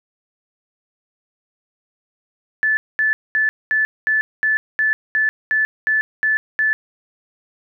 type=tone bursts; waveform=sine; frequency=1742 Hz; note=A6; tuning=18 cents flat; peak=-14 dBFS; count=12; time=2.63-6.73 s; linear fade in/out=0 ms; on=140 ms; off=220 ms; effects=none